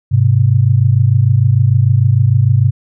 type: tone pair together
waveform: sine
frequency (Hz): 102.63 / 129.3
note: G#2 / C3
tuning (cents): -20 / -20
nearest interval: major third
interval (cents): 400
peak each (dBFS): -10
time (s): 0.11-2.71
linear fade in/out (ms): 20
effects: none